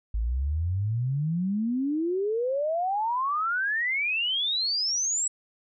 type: exponential sweep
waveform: sine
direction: up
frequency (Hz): 51.9 to 7902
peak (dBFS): -24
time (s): 0.14-5.28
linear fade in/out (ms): 5
effects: none